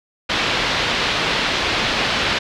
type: low-pass noise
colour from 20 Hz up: white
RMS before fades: -20 dBFS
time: 0.29-2.39 s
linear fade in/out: 10 ms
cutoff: 4000 Hz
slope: 24 dB/octave
effects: none

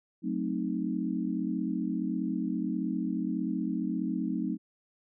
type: chord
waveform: sine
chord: F# diminished seventh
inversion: none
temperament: equal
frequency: 185 / 220 / 261.6 / 311.1 Hz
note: F#3 / A3 / C4 / Eb4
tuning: 0 / 0 / 0 / 0 cents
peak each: -34 dBFS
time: 0.22-4.58 s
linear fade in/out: 50 ms
effects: none

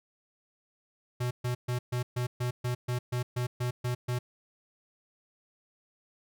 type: tone bursts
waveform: square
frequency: 123.4 Hz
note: B2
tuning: 1 cent flat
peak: -29 dBFS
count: 13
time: 1.2-4.19 s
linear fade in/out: 10 ms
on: 110 ms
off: 130 ms
effects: none

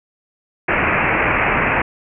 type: low-pass noise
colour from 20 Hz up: white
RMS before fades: -17 dBFS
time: 0.68-1.82 s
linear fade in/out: 5 ms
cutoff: 2600 Hz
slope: 96 dB/octave
effects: none

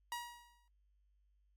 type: tone with exponential decay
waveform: sawtooth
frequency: 956 Hz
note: A#5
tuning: 43 cents sharp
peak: -34 dBFS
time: 0.12-0.68 s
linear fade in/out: 1 ms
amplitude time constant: 120 ms
effects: added 50 Hz sine -70 dBFS peak until 1.56 s + AAC 64 kbps

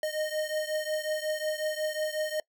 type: beating tone pair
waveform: square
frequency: 614 / 619.5 Hz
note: D#5 / D#5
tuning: -23 / -8 cents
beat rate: 5.5 Hz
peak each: -32 / -34 dBFS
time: 0.03-2.4 s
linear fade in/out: 2 ms
effects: noise-tail reverb RT60 0.1 s tail -23 dB re dry

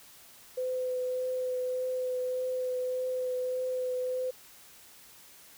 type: tone with vibrato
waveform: sine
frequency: 507 Hz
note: B4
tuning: 45 cents sharp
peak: -29 dBFS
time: 0.57-4.31 s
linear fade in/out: 10 ms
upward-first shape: triangle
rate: 1.7 Hz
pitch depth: 13 cents each way
effects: white hiss -54 dBFS RMS until 5.57 s

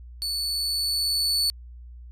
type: tone with level ramp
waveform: 40% pulse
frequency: 4461 Hz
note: C#8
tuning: 10 cents sharp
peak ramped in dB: -25 to -19 dBFS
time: 0.22-1.5 s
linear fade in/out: 0 ms
effects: added 60 Hz sine -40 dBFS peak until 2.11 s + resampled to 32000 Hz

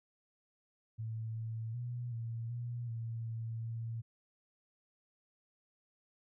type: tone with pitch steps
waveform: sine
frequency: 111.8 / 112.6 / 121.4 / 115 / 119.9 / 114.5 / 113.6 / 114.5 Hz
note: A2 / A2 / B2 / A#2 / A#2 / A#2 / A#2 / A#2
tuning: +28 / +40 / -29 / -23 / +49 / -31 / -44 / -31 cents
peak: -37 dBFS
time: 0.98-4.02 s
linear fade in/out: 20 ms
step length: 380 ms
effects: none

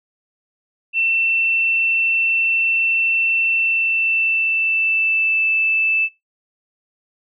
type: tone with pitch glide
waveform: sine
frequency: 2687 to 2638 Hz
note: E7 to E7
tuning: +33 to +1 cents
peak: -15 dBFS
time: 0.93-6.09 s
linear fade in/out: 50 ms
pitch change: -32 cents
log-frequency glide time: 3.49-5.46 s
effects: noise-tail reverb RT60 0.2 s tail -19 dB re dry

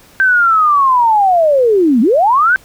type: linear two-way sweep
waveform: sine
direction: down then up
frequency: 1568 to 210 to 1568 Hz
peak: -7 dBFS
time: 0.2-2.56 s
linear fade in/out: 0 ms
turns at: 2.01 s
effects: pink hiss -44 dBFS RMS until 2.64 s

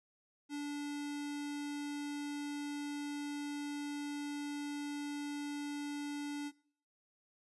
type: tone with notch filter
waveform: square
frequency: 290 Hz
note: D4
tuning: 22 cents flat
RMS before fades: -40 dBFS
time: 0.49-6.52 s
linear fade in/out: 50 ms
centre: 1100 Hz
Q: 1.7
effects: noise-tail reverb RT60 0.5 s tail -21 dB re dry + resampled to 24000 Hz

